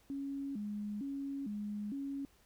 sine tone with vibrato, 239.8 Hz, A#3, 49 cents sharp, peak -37 dBFS, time 0.1-2.25 s, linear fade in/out 0 ms, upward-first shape square, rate 1.1 Hz, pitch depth 250 cents each way, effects added 50 Hz sine -70 dBFS peak until 2.45 s + pink hiss -68 dBFS RMS until 2.45 s

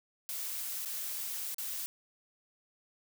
blue noise with dropouts, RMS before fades -38 dBFS, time 0.29-1.86 s, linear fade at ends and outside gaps 0 ms, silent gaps 0.85-0.858 / 1.545-1.583 s, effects none

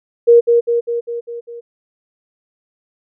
sine tone with echo, 471 Hz, A#4, 18 cents sharp, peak -4 dBFS, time 0.27-0.41 s, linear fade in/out 20 ms, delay 200 ms, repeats 6, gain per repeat -4 dB, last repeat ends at 1.61 s, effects none

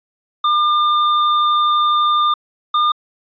square tone pair in turn, 1202 / 1208.8 Hz, D6 / D6, +40 / +50 cents, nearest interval unison, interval 10 cents, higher second, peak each -13 dBFS, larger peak neither, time 0.44-2.34 / 2.74-2.92 s, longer first, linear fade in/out 5 ms, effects resampled to 11025 Hz

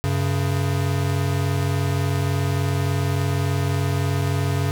square tone pair together, 95.4 / 138.85 Hz, G2 / C#3, -47 / +3 cents, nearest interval tritone, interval 650 cents, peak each -23 dBFS, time 0.04-4.71 s, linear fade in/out 0 ms, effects none

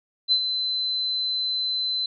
sine tone with ADSR envelope, 4050 Hz, B7, 43 cents sharp, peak -15 dBFS, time 0.28-2.06 s, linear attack 39 ms, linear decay 72 ms, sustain -8 dB, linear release 3 ms, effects none

